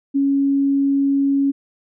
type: tone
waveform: sine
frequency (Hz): 277.2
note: C#4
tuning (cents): 0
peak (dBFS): -14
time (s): 0.14-1.52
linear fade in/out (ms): 20
effects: none